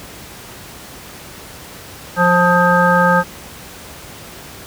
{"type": "harmonic tone with a mistuned harmonic", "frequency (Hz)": 176.3, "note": "F3", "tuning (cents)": 17, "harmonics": [1, 3, 5, 7, 9], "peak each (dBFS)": [-16, -16, -16, -16, -16], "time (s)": [2.16, 3.24], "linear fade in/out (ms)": 50, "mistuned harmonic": 7, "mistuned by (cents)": 27, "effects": ["pink hiss -35 dBFS RMS until 4.66 s", "high-pass 60 Hz 12 dB/octave"]}